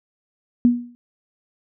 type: tone with exponential decay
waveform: sine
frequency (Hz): 241.5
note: B3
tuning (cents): -39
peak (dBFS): -8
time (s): 0.65-0.95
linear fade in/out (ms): 0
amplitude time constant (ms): 65
effects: none